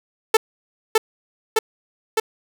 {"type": "tone with echo", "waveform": "sawtooth", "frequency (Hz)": 441.4, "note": "A4", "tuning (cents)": 5, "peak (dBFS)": -6, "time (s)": [0.34, 0.37], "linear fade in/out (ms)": 5, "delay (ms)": 610, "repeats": 3, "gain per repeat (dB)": -2, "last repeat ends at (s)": 2.2, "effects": []}